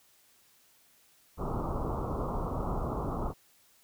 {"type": "low-pass noise", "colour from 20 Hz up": "pink", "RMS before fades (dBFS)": -33, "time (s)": [1.37, 3.34], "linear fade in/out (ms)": 50, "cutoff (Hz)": 1300, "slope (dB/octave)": 96, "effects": ["white hiss -64 dBFS RMS until 3.83 s"]}